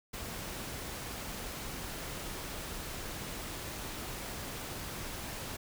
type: noise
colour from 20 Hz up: pink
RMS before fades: -41 dBFS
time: 0.13-5.57 s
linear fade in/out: 10 ms
effects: none